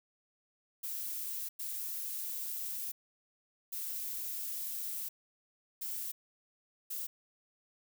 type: noise bursts at uneven times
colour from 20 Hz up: violet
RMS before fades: -39 dBFS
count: 5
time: 0.83-1.49 / 1.59-2.92 / 3.72-5.09 / 5.81-6.12 / 6.9-7.07 s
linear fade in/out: 10 ms
effects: none